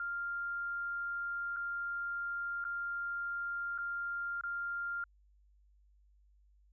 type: tone with dropouts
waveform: sine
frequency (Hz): 1396.9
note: F6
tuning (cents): 0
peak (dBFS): -35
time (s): 0-5.04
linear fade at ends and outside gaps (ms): 2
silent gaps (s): 1.563-1.567 / 2.642-2.65 / 3.779-3.785 / 4.411-4.436
effects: added 50 Hz sine -63 dBFS peak until 6.72 s